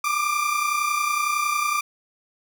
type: tone pair together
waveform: 30% pulse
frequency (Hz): 1174.7 / 1205.6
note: D6 / D6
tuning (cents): 0 / +45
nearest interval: unison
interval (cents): 45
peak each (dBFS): -21 / -22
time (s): 0.04-1.81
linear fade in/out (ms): 5
effects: none